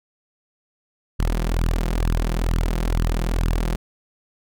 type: tone with flanger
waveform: sawtooth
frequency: 41.2 Hz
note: E1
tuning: in tune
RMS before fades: -21 dBFS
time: 1.19-3.76 s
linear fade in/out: 10 ms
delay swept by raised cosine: 0.63 to 5.83 ms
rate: 2.2 Hz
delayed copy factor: +0.7
effects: none